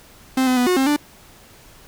45% pulse tone with pitch steps, 261 / 254.3 / 247.2 / 363.2 / 266.2 / 294.2 Hz, C4 / C4 / B3 / F#4 / C4 / D4, -4 / -49 / +2 / -32 / +30 / +3 cents, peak -15 dBFS, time 0.37-0.964 s, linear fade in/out 5 ms, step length 99 ms, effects pink hiss -47 dBFS RMS until 1.87 s

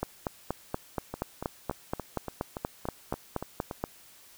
two click trains, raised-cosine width 1 ms, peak -15 / -20 dBFS, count 17 / 10, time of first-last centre 0.03-3.84 / 1.14-3.711 s, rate 4.2 / 3.5 Hz, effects white hiss -55 dBFS RMS until 4.37 s

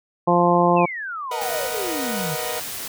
harmonic tone, 174.61 Hz, F3, in tune, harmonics 1 / 2 / 3 / 4 / 5 / 6, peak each -21 / -21 / -21 / -21 / -21 / -21 dBFS, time 0.27-0.86 s, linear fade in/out 10 ms
sine exponential sweep, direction down, 2741 to 143.6 Hz, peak -27 dBFS, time 0.76-2.36 s, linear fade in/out 20 ms
sawtooth chord, B major seventh, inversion third, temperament equal, 466.2 / 493.9 / 622.3 / 740 Hz, A#4 / B4 / D#5 / F#5, 0 / 0 / 0 / 0 cents, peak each -28 dBFS, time 1.31-2.6 s, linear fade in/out 5 ms
white noise, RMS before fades -31 dBFS, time 1.41-2.88 s, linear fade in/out 5 ms
effects none

